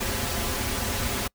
pink noise with comb filter, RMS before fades -28 dBFS, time 0-1.28 s, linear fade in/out 10 ms, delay 6.4 ms, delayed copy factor -0.8, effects noise-tail reverb RT60 0.1 s tail -26 dB re dry

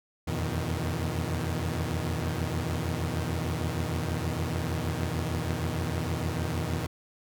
sawtooth tone cluster, 82.2 / 88.7 / 120.4 / 156.3 Hz, E2 / F2 / B2 / D#3, -4 / +27 / -44 / +8 cents, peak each -30 dBFS, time 0.27-6.87 s, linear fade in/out 10 ms, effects none

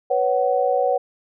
sine chord, B suspended second, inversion none, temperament equal with one note detuned, 493.9 / 554.4 / 749 Hz, B4 / C#5 / F#5, 0 / 0 / +21 cents, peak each -21 dBFS, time 0.1-0.98 s, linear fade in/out 10 ms, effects none

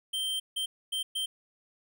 square tone bursts at uneven times, 3136 Hz, G7, in tune, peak -30 dBFS, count 4, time 0.13-0.4 / 0.56-0.66 / 0.92-1.03 / 1.15-1.26 s, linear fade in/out 10 ms, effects none

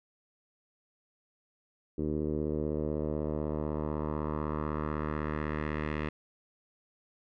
10% pulse tone with low-pass filter sweep, 76 Hz, D#2, 40 cents flat, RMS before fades -33 dBFS, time 1.98-6.09 s, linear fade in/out 5 ms, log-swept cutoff 360 to 2300 Hz, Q 2, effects none

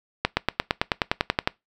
accelerating click train, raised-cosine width 0.3 ms, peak -3 dBFS, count 13, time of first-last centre 0.25-1.475 s, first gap 120 ms, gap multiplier 0.97, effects noise-tail reverb RT60 0.2 s tail -23 dB re dry

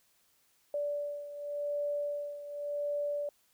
sine beating tone pair, 581 / 581.89 Hz, D5 / D5, -19 / -16 cents, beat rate 0.89 Hz, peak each -34 / -39 dBFS, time 0.74-3.29 s, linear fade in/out 2 ms, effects white hiss -70 dBFS RMS until 3.53 s

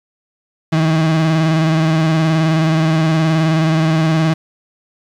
35% pulse tone with vibrato, 159.6 Hz, D#3, 44 cents sharp, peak -10 dBFS, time 0.72-4.34 s, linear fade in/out 10 ms, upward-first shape square, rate 19 Hz, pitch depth 32 cents each way, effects low-pass 5000 Hz 12 dB/octave + 7-bit

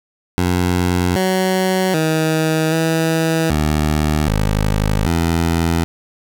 15% pulse tone with pitch steps, 89.4 / 187.1 / 158.4 / 162.1 / 76.1 / 52 / 83.4 Hz, F2 / F#3 / D#3 / E3 / D#2 / G#1 / E2, +41 / +20 / +31 / -29 / -38 / +3 / +21 cents, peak -8 dBFS, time 0.38-5.84 s, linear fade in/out 0 ms, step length 780 ms, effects none

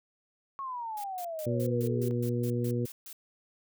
sine exponential sweep, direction down, 1108.7 to 377.6 Hz, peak -34 dBFS, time 0.59-2.11 s, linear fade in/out 0 ms
blue noise bursts, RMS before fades -45 dBFS, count 11, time 0.97-3.129 s, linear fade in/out 2 ms, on 69 ms, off 140 ms
harmonic tone, 120.5 Hz, B2, 42 cents flat, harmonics 1 / 2 / 3 / 4, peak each -30 / -33 / -35 / -36 dBFS, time 1.46-2.86 s, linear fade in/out 10 ms
effects none

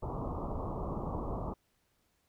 pink low-pass noise, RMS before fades -37 dBFS, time 0.02-1.54 s, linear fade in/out 10 ms, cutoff 1200 Hz, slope 96 dB/octave, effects pink hiss -75 dBFS RMS until 2.28 s

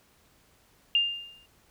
sine tone with exponential decay, 2804 Hz, F7, 6 cents sharp, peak -18 dBFS, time 0.95-1.46 s, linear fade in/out 1 ms, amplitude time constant 110 ms, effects pink hiss -63 dBFS RMS until 1.7 s

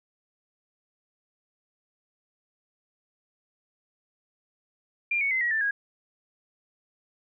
sine tone with pitch steps, 2393 / 2220 / 2059 / 1910.3 / 1772.1 / 1643.9 Hz, D7 / C#7 / C7 / A#6 / A6 / G#6, +32 / +2 / -28 / +42 / +12 / -18 cents, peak -23 dBFS, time 5.11-5.71 s, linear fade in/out 5 ms, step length 100 ms, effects none

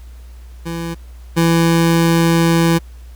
25% pulse tone pair in turn, 167.3 / 166.71 Hz, E3 / E3, +26 / +20 cents, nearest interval unison, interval 6 cents, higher first, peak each -18 / -7 dBFS, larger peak second, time 0.65-0.95 / 1.36-2.79 s, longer second, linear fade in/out 20 ms, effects added 60 Hz sine -33 dBFS peak until 3.15 s + pink hiss -51 dBFS RMS until 3.15 s

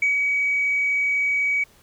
sine tone with ADSR envelope, 2268 Hz, C#7, 39 cents sharp, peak -15 dBFS, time 0.02-1.64 s, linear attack 5 ms, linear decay 130 ms, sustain -3 dB, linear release 8 ms, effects tanh soft clip ceiling -13 dBFS + pink hiss -55 dBFS RMS until 1.82 s

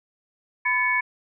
sine tone cluster, 1005 / 1733 / 2225 Hz, B5 / A6 / C#7, +30 / -27 / +6 cents, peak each -26 / -25 / -22 dBFS, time 0.65-1.01 s, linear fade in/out 10 ms, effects none

